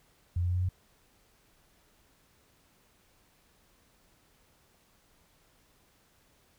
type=tone with pitch steps; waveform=sine; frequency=87.31 / 88.43 / 89.56 / 90.7 / 91.86 Hz; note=F2 / F2 / F2 / F#2 / F#2; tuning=0 / +22 / +44 / -34 / -12 cents; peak=-26 dBFS; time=0.36-0.69 s; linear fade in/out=5 ms; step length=66 ms; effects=pink hiss -66 dBFS RMS until 6.58 s